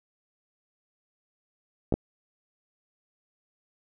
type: clicks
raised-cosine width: 2 ms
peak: -11 dBFS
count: 2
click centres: 1.924 / 1.94 s
effects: none